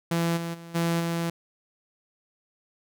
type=tone with level steps; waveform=sawtooth; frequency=168.2 Hz; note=E3; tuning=35 cents sharp; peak=-19 / -26 / -37 / -19 / -22 dBFS; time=0.11-1.3 s; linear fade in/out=5 ms; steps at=0.36 / 0.53 / 0.74 / 0.99 s; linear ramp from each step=20 ms; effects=none